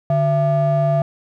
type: ring-modulated tone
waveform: triangle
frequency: 261.6 Hz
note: C4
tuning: in tune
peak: -9 dBFS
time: 0.1-1.02 s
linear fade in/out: 2 ms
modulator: 409 Hz
effects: none